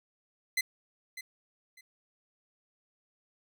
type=tone with echo; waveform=sawtooth; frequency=2044 Hz; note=C7; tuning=41 cents flat; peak=-23 dBFS; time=0.57-0.61 s; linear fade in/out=5 ms; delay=600 ms; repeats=2; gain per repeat=-13 dB; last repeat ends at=1.81 s; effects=none